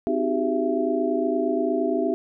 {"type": "tone cluster", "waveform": "sine", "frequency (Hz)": [257.7, 310.3, 372.8, 401.4, 669], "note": ["C4", "D#4", "F#4", "G4", "E5"], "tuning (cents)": [-26, -5, 13, 41, 25], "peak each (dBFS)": -27, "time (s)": [0.07, 2.14], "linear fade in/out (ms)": 0, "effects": []}